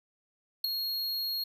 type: tone with ADSR envelope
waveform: square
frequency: 4287 Hz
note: C8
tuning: 41 cents sharp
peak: -23 dBFS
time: 0.64-1.44 s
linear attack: 6 ms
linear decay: 6 ms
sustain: -8 dB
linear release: 7 ms
effects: none

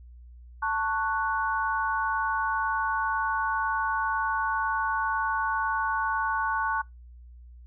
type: chord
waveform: sine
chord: F# minor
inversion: first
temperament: just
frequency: 888 / 1110 / 1480 Hz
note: A5 / C#6 / F#6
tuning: +16 / +2 / 0 cents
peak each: -29 dBFS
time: 0.62-6.82 s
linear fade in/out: 10 ms
effects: noise-tail reverb RT60 0.2 s tail -25 dB re dry + added 60 Hz sine -45 dBFS peak until 7.66 s

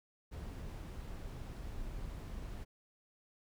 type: noise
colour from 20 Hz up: brown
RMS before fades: -44 dBFS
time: 0.31-2.65 s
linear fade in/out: 20 ms
effects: none

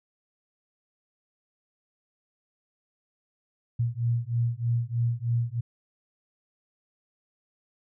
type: beating tone pair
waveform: sine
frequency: 116.54 / 119.74 Hz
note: A#2 / A#2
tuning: 0 / +47 cents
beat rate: 3.2 Hz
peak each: -27 dBFS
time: 3.79-5.61 s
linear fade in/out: 10 ms
effects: none

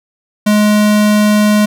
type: tone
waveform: square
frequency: 210 Hz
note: G#3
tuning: 19 cents sharp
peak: -8 dBFS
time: 0.46-1.66 s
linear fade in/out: 10 ms
effects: none

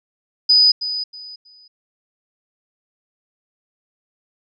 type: tone with echo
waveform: sine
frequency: 4978 Hz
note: D#8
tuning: in tune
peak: -9 dBFS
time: 0.49-0.72 s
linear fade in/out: 10 ms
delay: 320 ms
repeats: 3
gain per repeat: -12 dB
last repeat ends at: 1.68 s
effects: none

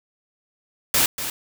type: noise with echo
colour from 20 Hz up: white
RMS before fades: -18 dBFS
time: 0.94-1.06 s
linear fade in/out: 2 ms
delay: 240 ms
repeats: 1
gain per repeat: -10 dB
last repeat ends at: 1.3 s
effects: none

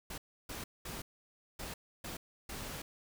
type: noise bursts at uneven times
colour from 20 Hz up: pink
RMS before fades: -43 dBFS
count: 6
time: 0.1-0.18 / 0.49-0.64 / 0.85-1.02 / 1.59-1.74 / 2.04-2.17 / 2.49-2.82 s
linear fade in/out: 5 ms
effects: none

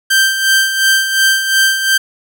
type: tone with tremolo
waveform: sawtooth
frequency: 1568 Hz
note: G6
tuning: in tune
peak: -4 dBFS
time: 0.1-1.98 s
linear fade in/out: 10 ms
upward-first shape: sine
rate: 2.8 Hz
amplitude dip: 60%
effects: none

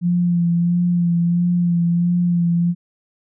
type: tone with vibrato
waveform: sine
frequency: 173.3 Hz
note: F3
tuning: 13 cents flat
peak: -14 dBFS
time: 0.01-2.75 s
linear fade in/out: 50 ms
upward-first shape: sine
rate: 1.5 Hz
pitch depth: 27 cents each way
effects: none

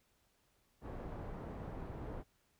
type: low-pass noise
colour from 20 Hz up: pink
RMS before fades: -45 dBFS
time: 0.81-2.24 s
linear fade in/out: 50 ms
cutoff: 860 Hz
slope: 12 dB/octave
effects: pink hiss -75 dBFS RMS until 2.59 s

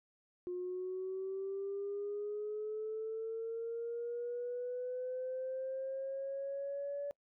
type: linear sweep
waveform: sine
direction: up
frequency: 356.7 to 573 Hz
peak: -36 dBFS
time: 0.47-7.11 s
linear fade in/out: 0 ms
effects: noise-tail reverb RT60 0.1 s tail -25 dB re dry + tanh soft clip ceiling -32 dBFS

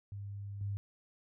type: tone with level steps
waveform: sine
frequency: 100.5 Hz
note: G2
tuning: 44 cents sharp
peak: -40 / -34 dBFS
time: 0.12-0.77 s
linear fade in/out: 0 ms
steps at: 0.61 s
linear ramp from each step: 2 ms
effects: none

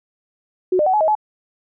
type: tone with pitch steps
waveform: sine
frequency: 368 / 603 / 750 / 848 / 632 / 853 Hz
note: F#4 / D5 / F#5 / G#5 / D#5 / G#5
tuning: -9 / +46 / +23 / +36 / +27 / +46 cents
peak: -13 dBFS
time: 0.72-1.152 s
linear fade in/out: 5 ms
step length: 72 ms
effects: none

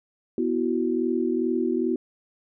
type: chord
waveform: sine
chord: B suspended fourth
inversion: none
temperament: equal with one note detuned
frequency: 246.9 / 329.6 / 371.9 Hz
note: B3 / E4 / F#4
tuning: 0 / 0 / +9 cents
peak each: -26 dBFS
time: 0.38-1.96 s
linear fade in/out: 2 ms
effects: none

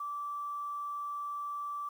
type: tone with quantisation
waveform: sine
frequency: 1163 Hz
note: D6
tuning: 17 cents flat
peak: -35 dBFS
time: 0-1.89 s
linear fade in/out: 5 ms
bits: 10
effects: none

